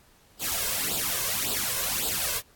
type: noise with flanger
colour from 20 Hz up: white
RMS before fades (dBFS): -28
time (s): 0.39-2.42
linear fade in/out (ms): 50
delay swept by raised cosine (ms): 0.24 to 1.94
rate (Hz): 1.8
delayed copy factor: +0.75
effects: pink hiss -59 dBFS RMS until 2.55 s + AAC 64 kbps